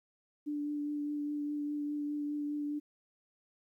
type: tone with vibrato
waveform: sine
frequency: 293.7 Hz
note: D4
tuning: in tune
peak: -33 dBFS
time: 0.46-2.8 s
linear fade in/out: 20 ms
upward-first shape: triangle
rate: 4.9 Hz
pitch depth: 16 cents each way
effects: 12-bit